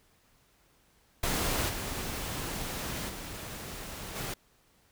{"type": "noise with level steps", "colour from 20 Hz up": "pink", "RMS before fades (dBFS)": [-30, -36, -41, -36], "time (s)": [1.23, 4.34], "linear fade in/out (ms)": 5, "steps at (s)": [1.68, 3.08, 4.15], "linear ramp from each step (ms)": 20, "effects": ["pink hiss -66 dBFS RMS until 4.91 s"]}